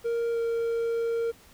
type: tone with pitch glide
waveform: triangle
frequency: 466.2 to 462.4 Hz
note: A#4 to A#4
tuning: 0 to -14 cents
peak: -23 dBFS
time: 0.04-1.32 s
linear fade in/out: 20 ms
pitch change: -14 cents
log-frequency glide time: 0.32-0.38 s
effects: pink hiss -55 dBFS RMS until 1.53 s